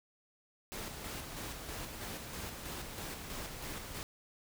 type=noise with tremolo; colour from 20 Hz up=pink; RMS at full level=-42 dBFS; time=0.72-4.03 s; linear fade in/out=0 ms; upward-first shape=square; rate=3.1 Hz; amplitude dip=35%; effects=none